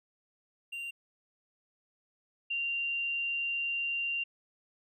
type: tone pair in turn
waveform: triangle / sine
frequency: 2774 / 2774 Hz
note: F7 / F7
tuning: -12 / -12 cents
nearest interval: unison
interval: 0 cents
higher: neither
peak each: -35 / -30 dBFS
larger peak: second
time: 0.72-0.91 / 2.5-4.24 s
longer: second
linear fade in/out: 10 ms
effects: none